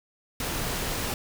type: noise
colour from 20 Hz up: pink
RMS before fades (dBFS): -30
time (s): 0.4-1.14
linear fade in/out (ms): 2
effects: none